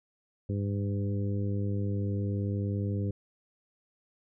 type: harmonic tone with a mistuned harmonic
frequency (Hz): 100.5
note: G2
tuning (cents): +44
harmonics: 1 / 2 / 3 / 4 / 5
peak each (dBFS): -29 / -35 / -39 / -41 / -43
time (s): 0.49-3.11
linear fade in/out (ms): 5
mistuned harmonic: 1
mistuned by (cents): +16
effects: none